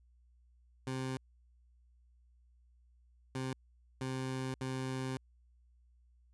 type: tone bursts at uneven times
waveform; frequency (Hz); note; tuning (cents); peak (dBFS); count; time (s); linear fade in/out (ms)
20% pulse; 130.81; C3; 0; -31; 4; 0.87-1.17 / 3.35-3.53 / 4.01-4.54 / 4.61-5.17; 2
effects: added 60 Hz sine -63 dBFS peak until 6.33 s + resampled to 24000 Hz